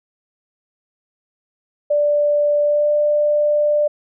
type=tone with pitch glide; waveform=sine; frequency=587.3 to 593.4 Hz; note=D5 to D5; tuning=0 to +18 cents; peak=-13 dBFS; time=1.9-3.88 s; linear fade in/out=10 ms; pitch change=+18 cents; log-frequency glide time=2.63-2.9 s; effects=none